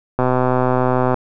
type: click train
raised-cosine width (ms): 1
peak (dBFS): -3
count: 122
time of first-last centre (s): 0.19-1.143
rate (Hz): 127
effects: none